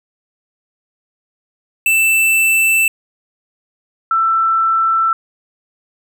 square / sine tone pair in turn, 2657 / 1333.1 Hz, E7 / E6, +13 / +19 cents, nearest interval octave, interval 1194 cents, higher first, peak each -11 dBFS, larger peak neither, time 1.86-2.88 / 4.11-5.13 s, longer neither, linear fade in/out 2 ms, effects none

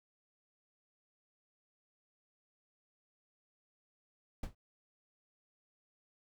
brown noise with exponential decay, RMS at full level -33 dBFS, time 4.43-4.55 s, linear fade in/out 5 ms, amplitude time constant 26 ms, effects none

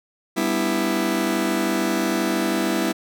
sawtooth chord, E minor seventh, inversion first, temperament just, 197.78 / 247.2 / 296.7 / 329.6 Hz, G3 / B3 / D4 / E4, +16 / +2 / +18 / 0 cents, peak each -22 / -22 / -25 / -19 dBFS, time 0.36-2.93 s, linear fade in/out 20 ms, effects none

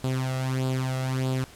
sawtooth tone with flanger, 130.4 Hz, C3, 5 cents flat, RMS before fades -27 dBFS, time 0.04-1.44 s, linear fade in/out 0 ms, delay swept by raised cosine 0.24 to 1.54 ms, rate 1.6 Hz, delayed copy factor +0.65, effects pink hiss -49 dBFS RMS until 1.55 s + low-pass 12000 Hz 12 dB/octave

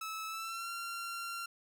sawtooth tone with pitch glide, 1303 to 1375.7 Hz, E6 to F6, -20 to -26 cents, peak -35 dBFS, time 0.01-1.46 s, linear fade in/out 5 ms, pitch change +94 cents, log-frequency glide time 0.27-0.7 s, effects none

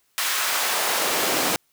pink noise with high-pass filter sweep, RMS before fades -23 dBFS, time 0.18-1.56 s, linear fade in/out 0 ms, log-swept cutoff 1500 to 270 Hz, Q 0.93, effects white hiss -66 dBFS RMS until 1.72 s

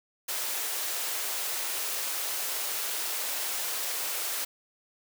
white high-pass noise, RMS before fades -32 dBFS, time 0.28-4.45 s, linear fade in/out 10 ms, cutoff 370 Hz, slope 24 dB/octave, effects none

